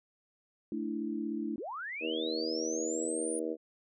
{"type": "chord", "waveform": "sine", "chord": "A suspended fourth", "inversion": "none", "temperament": "just", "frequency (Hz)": [220, 293.3, 330], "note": ["A3", "D4", "E4"], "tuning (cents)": [0, -2, 2], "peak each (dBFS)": -37, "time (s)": [0.72, 1.56], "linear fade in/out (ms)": 2}
{"type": "linear sweep", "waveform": "sine", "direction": "up", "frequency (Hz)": [249.3, 9650], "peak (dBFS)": -37, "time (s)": [1.58, 3.39], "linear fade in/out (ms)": 0}
{"type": "harmonic tone", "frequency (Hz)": 79.8, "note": "D#2", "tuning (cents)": 44, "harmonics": [3, 4, 5, 6, 7, 8], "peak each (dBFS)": [-44, -36, -41, -36, -44, -45], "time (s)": [2, 3.57], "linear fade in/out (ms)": 50}
{"effects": []}